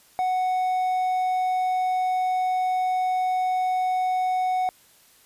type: tone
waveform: triangle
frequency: 740 Hz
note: F#5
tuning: in tune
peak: -19 dBFS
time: 0.19-4.69 s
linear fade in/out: 0 ms
effects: white hiss -56 dBFS RMS until 5.25 s + resampled to 32000 Hz